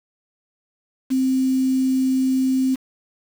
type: tone with quantisation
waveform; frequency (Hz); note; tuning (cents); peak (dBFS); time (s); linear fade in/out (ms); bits
sine; 261.6; C4; 0; -16; 1.1-2.76; 20; 6
effects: none